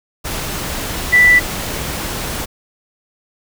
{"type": "tone in noise", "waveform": "sine", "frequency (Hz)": 1975.5, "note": "B6", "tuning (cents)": 0, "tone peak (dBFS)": -6, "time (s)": [1.12, 1.4], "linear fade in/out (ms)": 20, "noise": "pink", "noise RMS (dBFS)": -23, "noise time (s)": [0.24, 2.46], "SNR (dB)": 14, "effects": []}